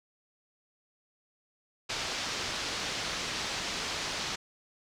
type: low-pass noise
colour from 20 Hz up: white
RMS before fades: -35 dBFS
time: 1.89-4.36 s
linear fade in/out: 10 ms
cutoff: 5700 Hz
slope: 24 dB/octave
effects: none